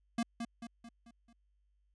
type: tone with echo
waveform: square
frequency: 233.1 Hz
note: A#3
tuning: in tune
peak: -31 dBFS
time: 0.18-0.23 s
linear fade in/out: 5 ms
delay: 220 ms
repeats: 5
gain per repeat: -6 dB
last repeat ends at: 1.33 s
effects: added 50 Hz sine -70 dBFS peak until 1.94 s + resampled to 22050 Hz